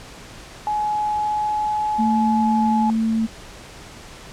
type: tone with pitch glide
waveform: sine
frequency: 844 to 851.3 Hz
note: G#5 to G#5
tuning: +28 to +43 cents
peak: -19 dBFS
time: 0.67-2.9 s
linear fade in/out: 0 ms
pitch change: +15 cents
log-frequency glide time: 1.18-2.06 s
type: tone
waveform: sine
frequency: 223.5 Hz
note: A3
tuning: 27 cents sharp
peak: -17 dBFS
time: 1.98-3.27 s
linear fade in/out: 20 ms
effects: pink hiss -40 dBFS RMS until 4.32 s + low-pass 8000 Hz 12 dB/octave